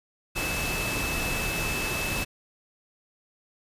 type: tone in noise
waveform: sine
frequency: 2614 Hz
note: E7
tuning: 15 cents flat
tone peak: -31 dBFS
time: 0.35-2.25 s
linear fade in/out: 20 ms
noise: pink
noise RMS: -30 dBFS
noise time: 0.35-2.25 s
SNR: -4 dB
effects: resampled to 32000 Hz